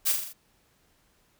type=noise with echo; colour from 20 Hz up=blue; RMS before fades=-24 dBFS; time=0.05-0.13 s; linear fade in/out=20 ms; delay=41 ms; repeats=5; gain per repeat=-4 dB; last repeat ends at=0.335 s; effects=pink hiss -66 dBFS RMS until 1.39 s